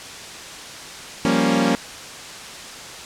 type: chord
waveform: sawtooth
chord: G half-diminished seventh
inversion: third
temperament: equal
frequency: 174.61 / 196 / 233.1 / 277.2 Hz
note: F3 / G3 / Bb3 / Db4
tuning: 0 / 0 / 0 / 0 cents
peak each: -20 / -20 / -16 / -17 dBFS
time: 1.25-1.75 s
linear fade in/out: 0 ms
effects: white hiss -35 dBFS RMS until 3.05 s + low-pass 7000 Hz 12 dB/octave

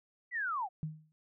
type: linear sweep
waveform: sine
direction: down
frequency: 2016 to 698.5 Hz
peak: -32 dBFS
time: 0.31-0.69 s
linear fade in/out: 50 ms
type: tone with exponential decay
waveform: sine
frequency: 155.56 Hz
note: D#3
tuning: in tune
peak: -31 dBFS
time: 0.83-1.12 s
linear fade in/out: 0 ms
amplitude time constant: 61 ms
effects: none

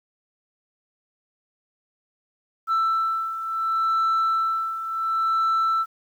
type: beating tone pair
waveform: sine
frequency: 1328 / 1328.7 Hz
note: E6 / E6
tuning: +12 / +13 cents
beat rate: 0.7 Hz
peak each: -25 / -20 dBFS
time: 2.67-5.86 s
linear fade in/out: 50 ms
effects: tanh soft clip ceiling -17 dBFS + 9-bit

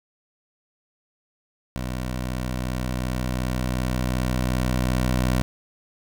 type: tone with level ramp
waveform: 15% pulse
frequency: 62.7 Hz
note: B1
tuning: 27 cents sharp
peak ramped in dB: -21 to -13 dBFS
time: 1.76-5.42 s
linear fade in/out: 0 ms
effects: none

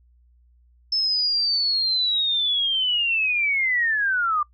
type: linear sweep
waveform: sine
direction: down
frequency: 5274 to 1174 Hz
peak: -19 dBFS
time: 0.92-4.43 s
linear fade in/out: 5 ms
effects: noise-tail reverb RT60 0.1 s tail -23 dB re dry + added 60 Hz sine -54 dBFS peak until 4.53 s

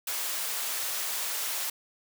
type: high-pass noise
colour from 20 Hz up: white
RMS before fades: -32 dBFS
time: 0.07-1.7 s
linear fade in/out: 5 ms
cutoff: 560 Hz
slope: 12 dB/octave
effects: none

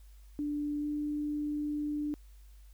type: tone with pitch glide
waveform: sine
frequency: 293.7 to 296.3 Hz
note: D4 to D4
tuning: 0 to +15 cents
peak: -31 dBFS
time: 0.39-2.14 s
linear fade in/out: 0 ms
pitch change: +15 cents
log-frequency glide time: 0.8-0.86 s
effects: added 50 Hz sine -51 dBFS peak until 2.73 s + white hiss -68 dBFS RMS until 2.73 s

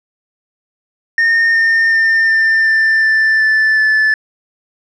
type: tone with pitch steps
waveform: sine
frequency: 1830 / 1817.4 / 1804.8 / 1792.3 / 1780 / 1767.7 / 1755.5 / 1743.3 Hz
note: A#6 / A#6 / A6 / A6 / A6 / A6 / A6 / A6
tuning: -32 / -44 / +44 / +31 / +20 / +8 / -4 / -17 cents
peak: -6 dBFS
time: 1.18-4.14 s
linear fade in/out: 2 ms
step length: 370 ms
effects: tanh soft clip ceiling -8 dBFS

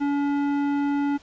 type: tone with tanh clipping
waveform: sine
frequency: 284.9 Hz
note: C#4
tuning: 48 cents sharp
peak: -23 dBFS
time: 0-1.18 s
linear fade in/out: 20 ms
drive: 14 dB
effects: pink hiss -53 dBFS RMS until 1.22 s + resampled to 16000 Hz

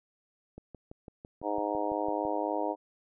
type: click train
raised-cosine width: 2 ms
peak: -31 dBFS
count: 11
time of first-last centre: 0.58-2.252 s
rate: 5.98 Hz
type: harmonic tone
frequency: 103.8 Hz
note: G#2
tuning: in tune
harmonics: 3 / 4 / 5 / 6 / 7 / 8 / 9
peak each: -35 / -38 / -36 / -36 / -36 / -40 / -36 dBFS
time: 1.42-2.76 s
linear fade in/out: 50 ms
effects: none

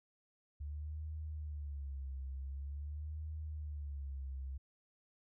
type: tone with vibrato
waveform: sine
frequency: 71.9 Hz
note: D2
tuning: 36 cents flat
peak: -40 dBFS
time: 0.6-4.58 s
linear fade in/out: 10 ms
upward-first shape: sine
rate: 0.46 Hz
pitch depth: 130 cents each way
effects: none

